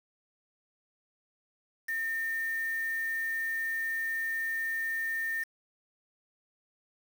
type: tone with quantisation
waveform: sine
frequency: 1816 Hz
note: A#6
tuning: 46 cents flat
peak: -30 dBFS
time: 1.88-5.44 s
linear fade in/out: 10 ms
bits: 7
effects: none